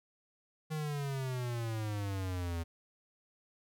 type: exponential sweep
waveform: square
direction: down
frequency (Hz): 157.7 to 82.41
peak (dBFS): -35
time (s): 0.7-2.64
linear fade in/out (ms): 20
effects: none